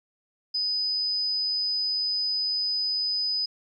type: tone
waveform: sine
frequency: 4999 Hz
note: D#8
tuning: 7 cents sharp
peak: -24 dBFS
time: 0.54-3.46 s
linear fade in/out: 10 ms
effects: 11-bit